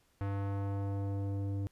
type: tone with low-pass filter sweep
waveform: square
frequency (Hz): 99.3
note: G2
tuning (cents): +23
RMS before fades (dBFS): -35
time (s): 0.21-1.67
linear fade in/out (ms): 0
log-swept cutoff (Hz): 1600 to 350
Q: 0.93
effects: pink hiss -71 dBFS RMS until 1.71 s + resampled to 32000 Hz